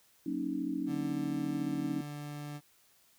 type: chord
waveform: sine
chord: D# minor seventh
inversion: first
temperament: equal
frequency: 185 / 233.1 / 277.2 / 311.1 Hz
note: F#3 / A#3 / C#4 / D#4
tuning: 0 / 0 / 0 / 0 cents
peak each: -41 / -41 / -35 / -36 dBFS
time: 0.26-2.01 s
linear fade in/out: 5 ms
type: tone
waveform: 30% pulse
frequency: 146.83 Hz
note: D3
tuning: in tune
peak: -37 dBFS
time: 0.86-2.61 s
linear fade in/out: 50 ms
effects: white hiss -66 dBFS RMS until 3.18 s